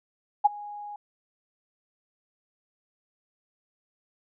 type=tone with ADSR envelope; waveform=sine; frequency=827 Hz; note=G#5; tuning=8 cents flat; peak=-12 dBFS; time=0.44-0.96 s; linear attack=17 ms; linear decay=18 ms; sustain=-24 dB; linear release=3 ms; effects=none